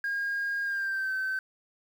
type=tone with pitch glide; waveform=sine; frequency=1623 to 1538.1 Hz; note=G#6 to G6; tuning=-40 to -33 cents; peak=-26 dBFS; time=0.04-1.39 s; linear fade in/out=2 ms; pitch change=-93 cents; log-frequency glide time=0.63-1.12 s; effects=tanh soft clip ceiling -26 dBFS + 9-bit